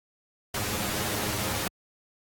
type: noise with comb filter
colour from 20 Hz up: pink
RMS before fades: -29 dBFS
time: 0.54-1.68 s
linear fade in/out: 5 ms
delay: 9.6 ms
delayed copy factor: +1
effects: high-pass 60 Hz 12 dB/octave + AAC 64 kbps